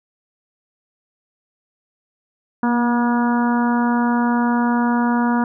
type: harmonic tone with a mistuned harmonic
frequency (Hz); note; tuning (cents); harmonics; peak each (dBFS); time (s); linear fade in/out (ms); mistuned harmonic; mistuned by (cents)
240; B3; -49; 1 / 2 / 3 / 4 / 5 / 6 / 7; -16 / -30 / -27 / -23 / -30 / -28 / -34; 2.63-5.44; 2; 1; -18
effects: none